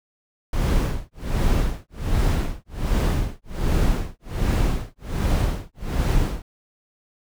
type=noise with tremolo; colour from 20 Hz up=brown; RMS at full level=-18 dBFS; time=0.53-6.42 s; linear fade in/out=2 ms; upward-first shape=sine; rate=1.3 Hz; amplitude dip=100%; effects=none